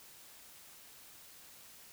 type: silence
effects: white hiss -56 dBFS RMS until 1.92 s